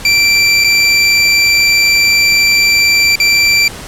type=tone with dropouts; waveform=25% pulse; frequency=2348 Hz; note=D7; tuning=1 cent flat; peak=-3 dBFS; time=0.05-3.68 s; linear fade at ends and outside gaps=2 ms; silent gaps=0.64-0.644 / 3.156-3.2 s; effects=pink hiss -28 dBFS RMS until 3.87 s + low-pass 11000 Hz 12 dB/octave